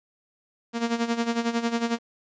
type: tone with tremolo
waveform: sawtooth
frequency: 233.1 Hz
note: A#3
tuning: in tune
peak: -17 dBFS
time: 0.73-1.99 s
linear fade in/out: 50 ms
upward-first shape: sine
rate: 11 Hz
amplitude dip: 75%
effects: resampled to 16000 Hz + 9-bit